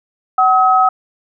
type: tone pair together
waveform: sine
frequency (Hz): 753.4 / 1277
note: F#5 / D#6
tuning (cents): +31 / +45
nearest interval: major sixth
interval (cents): 914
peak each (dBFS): -11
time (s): 0.38-0.89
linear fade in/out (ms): 5
effects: none